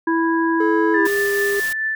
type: harmonic tone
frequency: 329.6 Hz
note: E4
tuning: in tune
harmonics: 1 / 3 / 5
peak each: -17 / -22 / -24 dBFS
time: 0.07-1.07 s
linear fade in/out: 5 ms
type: tone with pitch glide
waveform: triangle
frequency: 429.7 to 403.2 Hz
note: A4 to G4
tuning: -41 to +49 cents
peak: -17 dBFS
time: 0.6-1.6 s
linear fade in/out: 5 ms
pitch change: -110 cents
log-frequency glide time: 0.94-0.99 s
type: tone with tremolo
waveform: sine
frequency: 1760 Hz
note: A6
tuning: in tune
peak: -18 dBFS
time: 0.94-1.95 s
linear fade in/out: 2 ms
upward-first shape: triangle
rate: 4.6 Hz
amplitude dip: 35%
type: noise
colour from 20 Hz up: white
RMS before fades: -31 dBFS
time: 1.05-1.73 s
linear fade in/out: 5 ms
effects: none